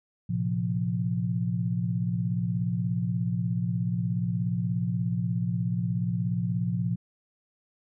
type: chord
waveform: sine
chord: Bb suspended second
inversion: none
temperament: equal with one note detuned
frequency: 114.08 / 130.81 / 174.61 Hz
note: Bb2 / C3 / F3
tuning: -37 / 0 / 0 cents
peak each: -29 / -32 / -28 dBFS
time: 0.29-6.96 s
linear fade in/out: 10 ms
effects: none